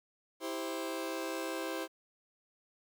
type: chord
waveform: sawtooth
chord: C major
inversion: first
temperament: just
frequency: 327 / 392.4 / 523.3 Hz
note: E4 / G4 / C5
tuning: -14 / +2 / 0 cents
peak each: -35 / -38 / -36 dBFS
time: 0.4-1.88 s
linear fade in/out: 50 ms
effects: 11-bit